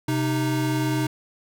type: tone pair together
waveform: square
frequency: 130 / 309.2 Hz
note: C3 / D#4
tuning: -11 / -11 cents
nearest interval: octave + minor third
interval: 1500 cents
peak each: -25 dBFS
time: 0.08-1.07 s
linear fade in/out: 5 ms
effects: none